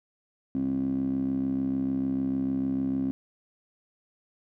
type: tone with band-pass filter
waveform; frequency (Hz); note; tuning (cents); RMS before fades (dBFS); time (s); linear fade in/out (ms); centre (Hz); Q
15% pulse; 66.7; C2; +34; -28; 0.55-3.11; 0; 260; 6.3
effects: none